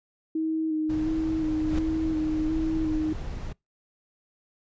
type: tone with vibrato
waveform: sine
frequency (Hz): 314.7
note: D#4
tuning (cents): +20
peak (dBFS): -24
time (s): 0.35-3.13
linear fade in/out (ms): 5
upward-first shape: square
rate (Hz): 1.4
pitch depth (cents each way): 20
type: noise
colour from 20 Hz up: brown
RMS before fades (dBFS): -34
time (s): 0.89-3.53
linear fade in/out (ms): 10
type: noise with exponential growth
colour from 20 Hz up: brown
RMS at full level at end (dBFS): -24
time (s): 1.51-1.79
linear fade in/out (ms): 5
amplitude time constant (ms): 60
effects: noise-tail reverb RT60 0.2 s tail -26 dB re dry + resampled to 16000 Hz